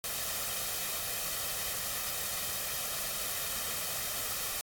white noise with comb filter, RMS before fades -35 dBFS, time 0.04-4.61 s, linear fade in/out 0 ms, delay 1.6 ms, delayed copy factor +0.55, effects AAC 64 kbps

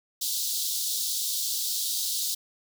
pink high-pass noise, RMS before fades -29 dBFS, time 0.21-2.35 s, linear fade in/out 10 ms, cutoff 3600 Hz, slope 48 dB/octave, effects none

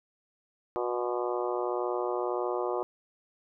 harmonic tone with a mistuned harmonic, 121.7 Hz, B2, 25 cents flat, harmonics 3 / 4 / 5 / 6 / 7 / 8 / 9 / 10, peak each -32 / -34 / -36 / -38 / -39 / -40 / -41 / -42 dBFS, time 0.76-2.83 s, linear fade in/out 0 ms, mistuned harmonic 8, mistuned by +49 cents, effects none

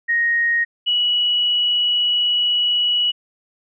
sine tone pair in turn, 1870 / 2931 Hz, A#6 / F#7, +5 / -17 cents, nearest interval minor sixth, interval 778 cents, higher second, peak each -15 dBFS, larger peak neither, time 0.08-0.65 / 0.86-3.12 s, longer second, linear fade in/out 20 ms, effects none

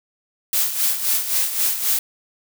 blue noise with tremolo, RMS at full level -18 dBFS, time 0.53-1.99 s, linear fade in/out 2 ms, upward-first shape sine, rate 3.8 Hz, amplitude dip 65%, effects none

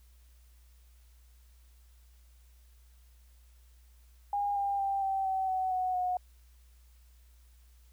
sine tone with pitch steps, 812 / 799.4 / 787.1 / 774.9 / 762.9 / 751.1 / 739.5 / 728 Hz, G#5 / G5 / G5 / G5 / G5 / F#5 / F#5 / F#5, -39 / +34 / +7 / -20 / -47 / +26 / -1 / -28 cents, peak -28 dBFS, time 4.33-6.17 s, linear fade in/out 2 ms, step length 230 ms, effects added 60 Hz sine -56 dBFS peak until 7.92 s + white hiss -69 dBFS RMS until 7.92 s

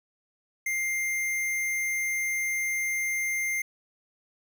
square tone, 2100 Hz, C7, 6 cents sharp, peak -27 dBFS, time 0.66-3.62 s, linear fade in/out 5 ms, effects none

